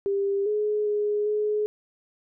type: tone with pitch steps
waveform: sine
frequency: 397.4 / 421.2 / 416.6 / 421.9 Hz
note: G4 / G#4 / G#4 / G#4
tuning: +24 / +24 / +5 / +27 cents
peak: -22 dBFS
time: 0.06-1.66 s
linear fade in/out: 0 ms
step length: 400 ms
effects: none